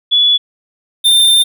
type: tone pair in turn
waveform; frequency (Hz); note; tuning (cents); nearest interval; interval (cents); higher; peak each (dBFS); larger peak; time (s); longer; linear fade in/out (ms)
sine / square; 3422 / 3594; A7 / A7; -49 / +36; minor second; 85; second; -7; neither; 0.11-0.38 / 1.04-1.44; second; 20
effects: none